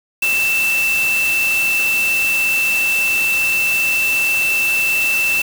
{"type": "tone in noise", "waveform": "sine", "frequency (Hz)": 2661, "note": "E7", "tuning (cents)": 16, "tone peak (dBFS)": -14, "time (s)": [0.22, 5.42], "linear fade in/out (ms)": 5, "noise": "white", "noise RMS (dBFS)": -25, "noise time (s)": [0.22, 5.42], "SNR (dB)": 8, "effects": []}